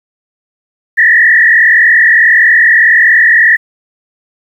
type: tone with frequency modulation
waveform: sine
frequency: 1843 Hz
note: A#6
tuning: 20 cents flat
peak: -3 dBFS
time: 0.97-3.57 s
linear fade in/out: 20 ms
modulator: 41.6 Hz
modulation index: 2.4
effects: 7-bit